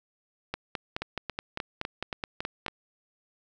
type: two click trains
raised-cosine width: 0.3 ms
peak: -16 / -15 dBFS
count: 7 / 11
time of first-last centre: 1.02-2.682 / 0.54-2.663 s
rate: 3.61 / 4.71 Hz
effects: none